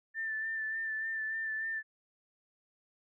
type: tone with vibrato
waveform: sine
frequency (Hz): 1775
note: A6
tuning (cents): +15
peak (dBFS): -33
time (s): 0.14-1.83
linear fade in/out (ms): 50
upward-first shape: sine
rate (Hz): 3.4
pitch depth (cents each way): 25
effects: none